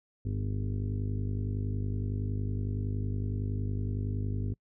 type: harmonic tone with a mistuned harmonic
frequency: 50.8 Hz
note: G#1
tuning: 38 cents flat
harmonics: 1 / 2 / 3 / 4 / 5 / 6 / 7 / 8 / 9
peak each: -36 / -31 / -43 / -46 / -40 / -49 / -53 / -48 / -55 dBFS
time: 0.25-4.54 s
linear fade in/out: 5 ms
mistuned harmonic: 8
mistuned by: -16 cents
effects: noise-tail reverb RT60 0.1 s tail -26 dB re dry